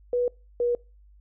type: tone pair in turn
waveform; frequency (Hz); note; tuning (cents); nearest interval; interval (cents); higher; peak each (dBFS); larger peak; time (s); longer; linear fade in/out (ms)
sine; 489 / 481.4; B4 / B4; -17 / -44; unison; 27; first; -21; neither; 0.13-0.28 / 0.6-0.75; neither; 2
effects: noise-tail reverb RT60 0.3 s tail -25 dB re dry + added 50 Hz sine -51 dBFS peak until 1.2 s